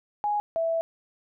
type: tone pair in turn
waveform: sine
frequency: 830.6 / 659.2 Hz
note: G#5 / E5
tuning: 0 / 0 cents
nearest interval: major third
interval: 400 cents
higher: first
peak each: -23 dBFS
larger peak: neither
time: 0.24-0.4 / 0.56-0.81 s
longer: second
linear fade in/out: 0 ms
effects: none